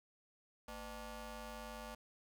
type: ring-modulated tone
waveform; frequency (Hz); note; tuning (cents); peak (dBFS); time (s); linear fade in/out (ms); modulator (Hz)
15% pulse; 277.2; C#4; 0; -37; 0.68-1.95; 5; 327
effects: none